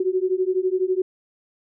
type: beating tone pair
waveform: sine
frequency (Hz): 365.9 / 377.9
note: F#4 / F#4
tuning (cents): -19 / +37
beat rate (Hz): 12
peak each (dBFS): -22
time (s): 0-1.02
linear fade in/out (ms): 5
effects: none